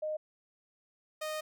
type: tone pair in turn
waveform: sine / sawtooth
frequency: 616 / 618.3 Hz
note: D#5 / D#5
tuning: -17 / -11 cents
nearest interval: unison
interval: 6 cents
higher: second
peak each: -32 / -31 dBFS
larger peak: second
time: 0.02-0.17 / 1.21-1.41 s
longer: second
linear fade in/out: 10 ms
effects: none